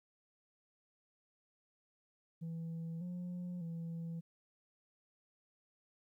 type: tone with pitch steps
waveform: sine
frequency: 164.9 / 177.9 / 166.4 Hz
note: E3 / F3 / E3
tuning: +1 / +32 / +17 cents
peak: -37 dBFS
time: 2.41-4.21 s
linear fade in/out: 20 ms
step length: 600 ms
effects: tanh soft clip ceiling -39 dBFS + 13-bit